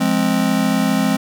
square chord, F minor, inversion none, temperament just, 174.61 / 209.5 / 261.9 Hz, F3 / Ab3 / C4, 0 / +15 / +2 cents, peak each -22 / -19 / -19 dBFS, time 0-1.17 s, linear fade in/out 10 ms, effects none

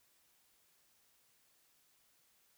silence, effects white hiss -72 dBFS RMS until 2.57 s

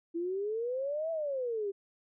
sine exponential two-way sweep, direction up then down, 329.6 to 665 to 387.2 Hz, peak -31 dBFS, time 0.14-1.72 s, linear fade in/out 20 ms, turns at 1.11 s, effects none

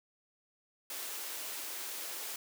white high-pass noise, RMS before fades -41 dBFS, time 0.9-2.36 s, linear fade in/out 2 ms, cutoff 300 Hz, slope 24 dB/octave, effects none

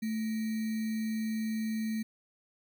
sine tone with sample-and-hold, 220 Hz, A3, in tune, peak -30 dBFS, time 0.02-2.03 s, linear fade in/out 10 ms, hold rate 2100 Hz, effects none

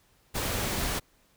pink noise, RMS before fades -30 dBFS, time 0.34-1 s, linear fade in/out 20 ms, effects pink hiss -65 dBFS RMS until 1.36 s

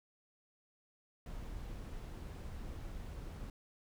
brown noise, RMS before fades -45 dBFS, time 1.26-3.5 s, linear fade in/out 2 ms, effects none

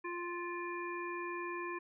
harmonic tone with a mistuned harmonic, 349.2 Hz, F4, in tune, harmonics 1 / 3 / 5 / 7, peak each -41 / -42 / -46 / -47 dBFS, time 0.04-1.79 s, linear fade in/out 10 ms, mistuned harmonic 7, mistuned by -25 cents, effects none

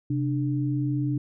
sine tone pair together, 131.6 / 296.4 Hz, C3 / D4, +10 / +16 cents, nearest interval octave + major second, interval 1406 cents, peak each -25 / -27 dBFS, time 0.1-1.18 s, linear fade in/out 5 ms, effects none

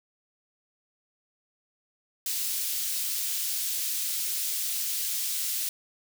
white high-pass noise, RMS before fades -30 dBFS, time 2.26-5.69 s, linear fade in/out 2 ms, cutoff 3400 Hz, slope 12 dB/octave, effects none

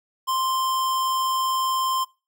square tone, 1046.5 Hz, C6, in tune, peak -22 dBFS, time 0.27-2.05 s, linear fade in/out 20 ms, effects noise-tail reverb RT60 0.3 s tail -23 dB re dry

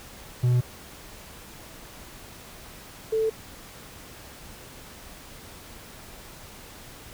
triangle / sine tone pair in turn, 123.4 / 441.9 Hz, B2 / A4, -1 / +7 cents, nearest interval octave + minor seventh, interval 2208 cents, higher second, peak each -16 / -21 dBFS, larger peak first, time 0.43-0.61 / 3.12-3.3 s, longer neither, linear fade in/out 10 ms, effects pink hiss -45 dBFS RMS until 7.13 s

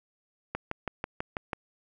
click train, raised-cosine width 0.5 ms, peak -16 dBFS, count 7, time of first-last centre 0.55-1.532 s, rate 6.11 Hz, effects none

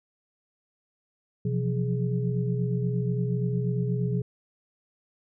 sine tone cluster, 127.3 / 171 / 179.5 / 417.2 Hz, C3 / F3 / F3 / G#4, -47 / -36 / +48 / +8 cents, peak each -26 / -31 / -32 / -34 dBFS, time 1.45-4.22 s, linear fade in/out 5 ms, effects none

